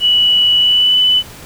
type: tone with pitch glide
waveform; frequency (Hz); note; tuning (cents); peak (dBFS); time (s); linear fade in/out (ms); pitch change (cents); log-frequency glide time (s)
sine; 2947 to 2995; F#7 to F#7; -8 to +20; -8; 0-1.23; 50; +28; 0.57-0.98
effects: pink hiss -35 dBFS RMS until 1.45 s